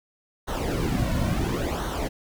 brown noise with flanger, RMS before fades -26 dBFS, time 0.47-2.09 s, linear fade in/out 20 ms, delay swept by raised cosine 0.4 to 2.5 ms, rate 0.72 Hz, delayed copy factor -0.7, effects none

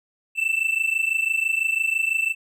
triangle tone pair together, 2648 / 2674 Hz, E7 / E7, +7 / +24 cents, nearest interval unison, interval 17 cents, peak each -21 / -22 dBFS, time 0.35-2.35 s, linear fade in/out 50 ms, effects none

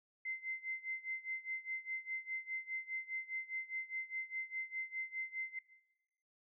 sine tone with tremolo, 2072 Hz, C7, 17 cents flat, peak -37 dBFS, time 0.25-5.59 s, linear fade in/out 5 ms, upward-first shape sine, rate 4.9 Hz, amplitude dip 90%, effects noise-tail reverb RT60 1.0 s tail -17 dB re dry

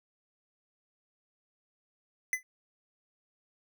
square tone with exponential decay, 2019 Hz, B6, 38 cents sharp, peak -24 dBFS, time 2.33-2.43 s, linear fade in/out 1 ms, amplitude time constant 20 ms, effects none

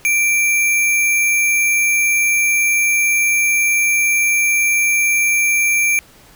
sine tone with sample-and-hold, 2349 Hz, D7, in tune, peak -12 dBFS, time 0.05-5.99 s, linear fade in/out 0 ms, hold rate 8820 Hz, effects pink hiss -46 dBFS RMS until 6.35 s

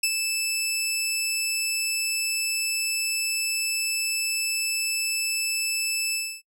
15% pulse tone with ADSR envelope, 2632 Hz, E7, 3 cents flat, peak -12 dBFS, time 0.03-6.42 s, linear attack 6 ms, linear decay 52 ms, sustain -5 dB, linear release 280 ms, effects noise-tail reverb RT60 0.1 s tail -25 dB re dry

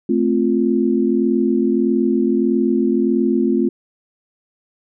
sine chord, F major, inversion first, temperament equal, 220 / 261.6 / 349.2 Hz, A3 / C4 / F4, 0 / 0 / 0 cents, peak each -18 dBFS, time 0.09-3.69 s, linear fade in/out 5 ms, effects none

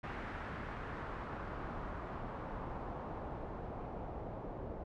pink noise with low-pass filter sweep, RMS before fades -43 dBFS, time 0.03-4.84 s, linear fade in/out 10 ms, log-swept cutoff 1700 to 670 Hz, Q 1.5, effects MP3 96 kbps

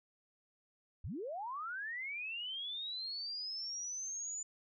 sine linear sweep, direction up, 52 to 7040 Hz, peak -39 dBFS, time 1.04-4.43 s, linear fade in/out 5 ms, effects none

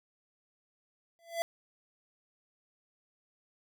square tone with exponential growth, 673 Hz, E5, 36 cents sharp, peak -27 dBFS, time 1.19-1.42 s, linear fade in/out 0 ms, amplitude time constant 48 ms, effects none

